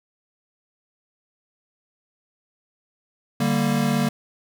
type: chord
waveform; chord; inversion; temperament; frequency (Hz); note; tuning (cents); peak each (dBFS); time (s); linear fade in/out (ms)
square; G minor; second; equal; 146.83 / 196 / 233.1; D3 / G3 / Bb3; 0 / 0 / 0; -25 / -25 / -23; 3.4-4.09; 5
effects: none